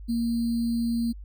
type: tone with sample-and-hold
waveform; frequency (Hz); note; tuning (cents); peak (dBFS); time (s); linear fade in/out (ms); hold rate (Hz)
sine; 233.1; A#3; 0; -23; 0.08-1.13; 20; 4410
effects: added 50 Hz sine -38 dBFS peak until 1.24 s